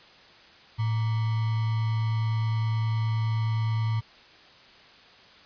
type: tone with sample-and-hold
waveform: sine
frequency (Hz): 111.3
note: A2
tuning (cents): +20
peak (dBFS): -23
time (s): 0.78-4.01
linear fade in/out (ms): 20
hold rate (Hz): 1050
effects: white hiss -52 dBFS RMS until 5.45 s + resampled to 11025 Hz